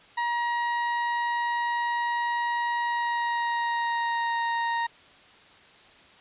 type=tone with pitch glide; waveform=30% pulse; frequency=950 to 931.5 Hz; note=A#5 to A#5; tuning=+33 to -2 cents; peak=-22 dBFS; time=0.17-4.87 s; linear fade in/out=10 ms; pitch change=-35 cents; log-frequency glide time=2.84-4.38 s; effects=white hiss -53 dBFS RMS until 6.2 s + resampled to 8000 Hz